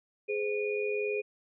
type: tone cluster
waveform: sine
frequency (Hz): 417.4 / 515 / 2451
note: G#4 / C5 / D#7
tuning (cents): +9 / -28 / -27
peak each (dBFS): -30 / -37 / -36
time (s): 0.28-1.22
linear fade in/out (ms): 20
effects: none